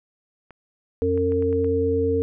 clicks, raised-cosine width 0.5 ms, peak -29 dBFS, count 6, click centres 0.507 / 1.176 / 1.321 / 1.424 / 1.528 / 1.645 s
harmonic tone, 90.9 Hz, F#2, 30 cents flat, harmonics 1 / 3 / 5, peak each -26 / -26 / -20 dBFS, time 1.02-2.22 s, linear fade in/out 0 ms
effects none

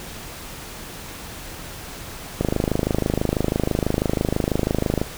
click train, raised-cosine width 2 ms, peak -6 dBFS, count 69, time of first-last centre 2.41-5.015 s, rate 26.1 Hz, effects pink hiss -36 dBFS RMS until 5.17 s

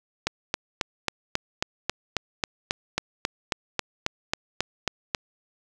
click train, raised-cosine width 0.2 ms, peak -6 dBFS, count 19, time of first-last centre 0.27-5.148 s, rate 3.69 Hz, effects none

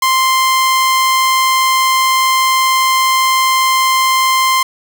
sawtooth tone, 1046.5 Hz, C6, in tune, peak -6 dBFS, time 0.02-4.63 s, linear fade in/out 5 ms, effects 7-bit

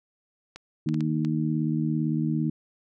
clicks, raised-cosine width 0.2 ms, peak -23 dBFS, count 5, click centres 0.56 / 0.889 / 0.943 / 1.007 / 1.249 s
harmonic tone, 77.78 Hz, D#2, in tune, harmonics 2 / 3 / 4, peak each -26 / -28 / -29 dBFS, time 0.86-2.5 s, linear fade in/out 5 ms
effects none

